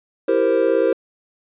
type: chord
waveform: triangle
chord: C dominant seventh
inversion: first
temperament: equal with one note detuned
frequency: 332.7 / 392 / 466.2 / 523.3 Hz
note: E4 / G4 / Bb4 / C5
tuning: +16 / 0 / 0 / 0 cents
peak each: -20 / -19 / -17 / -17 dBFS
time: 0.28-0.93 s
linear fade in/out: 5 ms
effects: resampled to 8000 Hz